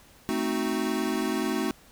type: chord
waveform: square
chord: A diminished seventh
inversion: none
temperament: equal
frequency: 220 / 261.6 / 311.1 / 370 Hz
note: A3 / C4 / Eb4 / Gb4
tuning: 0 / 0 / 0 / 0 cents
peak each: -32 dBFS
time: 0.29-1.71 s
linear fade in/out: 0 ms
effects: pink hiss -55 dBFS RMS until 1.91 s